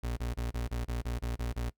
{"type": "tone bursts", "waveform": "35% pulse", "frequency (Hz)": 59.4, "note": "A#1", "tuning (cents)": 33, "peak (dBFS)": -30, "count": 10, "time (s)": [0.03, 1.7], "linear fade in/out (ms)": 10, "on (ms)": 140, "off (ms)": 30, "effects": ["noise-tail reverb RT60 0.1 s tail -21 dB re dry"]}